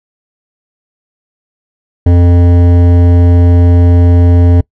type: tone with hard clipping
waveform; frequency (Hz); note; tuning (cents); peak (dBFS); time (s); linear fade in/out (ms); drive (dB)
triangle; 87.31; F2; 0; -5; 2.06-4.61; 5; 17
effects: noise-tail reverb RT60 0.1 s tail -24 dB re dry